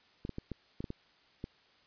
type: clicks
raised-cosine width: 3 ms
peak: -25 dBFS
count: 8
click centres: 0.251 / 0.293 / 0.384 / 0.517 / 0.805 / 0.842 / 0.904 / 1.441 s
effects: white hiss -65 dBFS RMS until 1.86 s + resampled to 11025 Hz